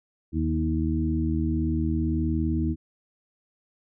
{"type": "harmonic tone with a mistuned harmonic", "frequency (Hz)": 79.7, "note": "D#2", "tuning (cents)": 42, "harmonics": [1, 2, 3, 4], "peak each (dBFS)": [-26, -30, -29, -28], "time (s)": [0.32, 2.76], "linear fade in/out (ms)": 50, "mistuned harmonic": 2, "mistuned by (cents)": -21, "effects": []}